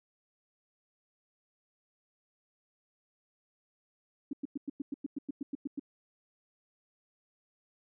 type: tone bursts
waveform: sine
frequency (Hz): 281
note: C#4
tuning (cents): +24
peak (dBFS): -32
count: 13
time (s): 4.31-5.796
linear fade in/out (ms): 5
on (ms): 22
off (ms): 100
effects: none